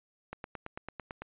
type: click train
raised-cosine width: 0.5 ms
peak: -24 dBFS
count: 9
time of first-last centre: 0.33-1.22 s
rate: 8.99 Hz
effects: resampled to 8000 Hz